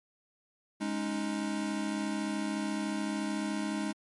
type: chord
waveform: square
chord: Ab suspended fourth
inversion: none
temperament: equal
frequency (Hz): 207.7 / 277.2 / 311.1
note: Ab3 / Db4 / Eb4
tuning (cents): 0 / 0 / 0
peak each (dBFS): -35 / -39 / -36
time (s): 0.8-3.93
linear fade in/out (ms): 20
effects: MP3 48 kbps